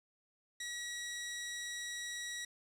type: tone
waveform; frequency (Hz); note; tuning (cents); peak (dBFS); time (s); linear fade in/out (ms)
15% pulse; 1918; A#6; +49; -34; 0.6-2.45; 5
effects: resampled to 32000 Hz + 10-bit